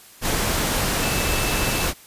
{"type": "tone in noise", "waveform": "sine", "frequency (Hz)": 2637, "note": "E7", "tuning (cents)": 0, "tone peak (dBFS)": -30, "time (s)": [0.99, 1.89], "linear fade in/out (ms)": 50, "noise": "pink", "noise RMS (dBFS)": -22, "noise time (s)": [0.21, 1.94], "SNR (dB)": -11, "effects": ["white hiss -47 dBFS RMS until 2.06 s", "resampled to 32000 Hz"]}